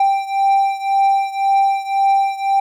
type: beating tone pair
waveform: triangle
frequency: 785 / 786.9 Hz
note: G5 / G5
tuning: +2 / +6 cents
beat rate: 1.9 Hz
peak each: -13 / -16 dBFS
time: 0-2.6 s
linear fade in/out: 5 ms
effects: none